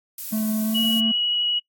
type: noise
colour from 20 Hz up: violet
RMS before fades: -31 dBFS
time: 0.18-1 s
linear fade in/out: 2 ms
type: tone with pitch glide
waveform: triangle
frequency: 216.9 to 223.5 Hz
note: A3 to A3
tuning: -25 to +27 cents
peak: -19 dBFS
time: 0.32-1.12 s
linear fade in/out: 10 ms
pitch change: +52 cents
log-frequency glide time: 0.62-0.83 s
type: tone with vibrato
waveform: sine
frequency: 2917 Hz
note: F#7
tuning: 25 cents flat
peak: -20 dBFS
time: 0.74-1.6 s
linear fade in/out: 20 ms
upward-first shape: triangle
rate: 12 Hz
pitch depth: 11 cents each way
effects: noise-tail reverb RT60 0.1 s tail -22 dB re dry + AAC 64 kbps